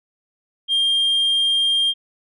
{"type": "tone", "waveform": "sine", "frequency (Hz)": 3204, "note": "G7", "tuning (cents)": 37, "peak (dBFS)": -13, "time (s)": [0.68, 1.94], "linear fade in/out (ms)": 50, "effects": ["tanh soft clip ceiling -14 dBFS"]}